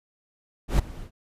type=noise with ADSR envelope; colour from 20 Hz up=brown; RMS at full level=-18 dBFS; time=0.68-1.11 s; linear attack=110 ms; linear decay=9 ms; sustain=-20 dB; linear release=84 ms; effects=resampled to 32000 Hz